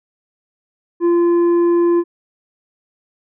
triangle tone with tanh clipping, 344.3 Hz, F4, 25 cents flat, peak -12 dBFS, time 1-2.04 s, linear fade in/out 50 ms, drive 10 dB, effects none

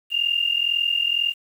sine tone pair together, 2787 / 2829 Hz, F7 / F7, -4 / +22 cents, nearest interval unison, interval 26 cents, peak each -22 dBFS, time 0.1-1.34 s, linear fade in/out 50 ms, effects 8-bit

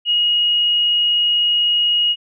sine tone, 2884 Hz, F#7, 45 cents flat, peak -13 dBFS, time 0.05-2.16 s, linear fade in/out 50 ms, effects none

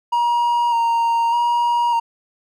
triangle tone with vibrato, 940 Hz, A#5, 14 cents sharp, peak -13 dBFS, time 0.12-2 s, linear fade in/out 10 ms, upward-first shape square, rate 0.83 Hz, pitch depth 21 cents each way, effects none

